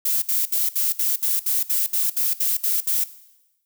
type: noise bursts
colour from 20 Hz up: violet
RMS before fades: -21 dBFS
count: 13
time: 0.05-3.04 s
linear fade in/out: 5 ms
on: 170 ms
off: 65 ms
effects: noise-tail reverb RT60 1.0 s tail -17 dB re dry